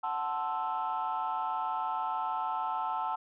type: chord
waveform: sine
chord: F# half-diminished seventh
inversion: none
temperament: equal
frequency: 740 / 880 / 1046.5 / 1318.5 Hz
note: F#5 / A5 / C6 / E6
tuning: 0 / 0 / 0 / 0 cents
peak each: -36 / -32 / -37 / -36 dBFS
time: 0.03-3.16 s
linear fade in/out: 10 ms
effects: tanh soft clip ceiling -24 dBFS